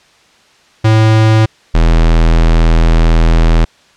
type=tone pair in turn; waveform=square; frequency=110 / 41.04 Hz; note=A2 / E1; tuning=0 / -7 cents; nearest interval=octave + perfect fourth; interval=1707 cents; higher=first; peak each=-6 dBFS; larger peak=neither; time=0.84-1.46 / 1.74-3.65 s; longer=second; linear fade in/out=10 ms; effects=white hiss -47 dBFS RMS until 3.96 s + low-pass 5000 Hz 12 dB/octave